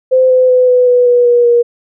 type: tone with pitch steps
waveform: sine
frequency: 516 / 510.1 / 504.2 / 498.4 / 492.7 / 487 / 481.4 / 475.9 Hz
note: C5 / C5 / B4 / B4 / B4 / B4 / B4 / A#4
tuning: -24 / -44 / +36 / +16 / -4 / -24 / -44 / +36 cents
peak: -5 dBFS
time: 0.11-1.63 s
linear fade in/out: 20 ms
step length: 190 ms
effects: none